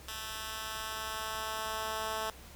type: tone with high-pass filter sweep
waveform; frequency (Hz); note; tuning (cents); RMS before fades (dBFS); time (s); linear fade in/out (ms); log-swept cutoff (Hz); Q
10% pulse; 219.2; A3; -6; -38; 0.08-2.3; 2; 2000 to 600; 0.76
effects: added 66 Hz sine -53 dBFS peak until 2.55 s + pink hiss -53 dBFS RMS until 2.55 s